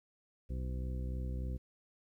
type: harmonic tone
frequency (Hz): 63.4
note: B1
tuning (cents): +46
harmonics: 1 / 2 / 3 / 4 / 5 / 6 / 8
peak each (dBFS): -36 / -43 / -48 / -51 / -54 / -55 / -54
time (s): 0.49-1.58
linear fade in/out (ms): 20
effects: 12-bit